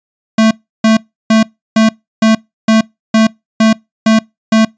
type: tone bursts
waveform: square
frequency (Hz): 221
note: A3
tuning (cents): +8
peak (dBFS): -6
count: 10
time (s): 0.38-4.65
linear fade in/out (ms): 5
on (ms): 130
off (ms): 330
effects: noise-tail reverb RT60 0.2 s tail -25 dB re dry + resampled to 16000 Hz